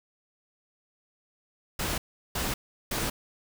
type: noise bursts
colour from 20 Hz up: pink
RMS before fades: -30 dBFS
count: 3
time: 1.79-3.1 s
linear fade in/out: 5 ms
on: 190 ms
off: 370 ms
effects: none